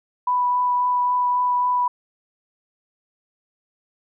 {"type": "tone with vibrato", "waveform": "sine", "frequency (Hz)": 988, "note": "B5", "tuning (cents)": 0, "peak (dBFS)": -17, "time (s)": [0.27, 1.88], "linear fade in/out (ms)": 5, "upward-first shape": "triangle", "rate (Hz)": 3.7, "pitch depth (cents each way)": 10, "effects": []}